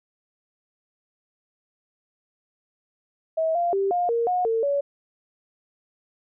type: tone with pitch steps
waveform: sine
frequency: 644 / 693 / 392.2 / 708 / 466.1 / 724 / 452 / 566 Hz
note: E5 / F5 / G4 / F5 / A#4 / F#5 / A4 / C#5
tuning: -41 / -14 / +1 / +23 / 0 / -38 / +47 / +36 cents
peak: -20 dBFS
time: 3.37-4.81 s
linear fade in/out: 10 ms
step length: 180 ms
effects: none